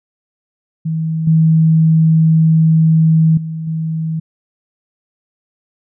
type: tone with level steps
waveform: sine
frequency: 160.4 Hz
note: E3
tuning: 47 cents flat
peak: -15 / -7 / -20 / -16 dBFS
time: 0.85-4.2 s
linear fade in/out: 10 ms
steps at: 1.27 / 3.37 / 3.67 s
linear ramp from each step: 5 ms
effects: none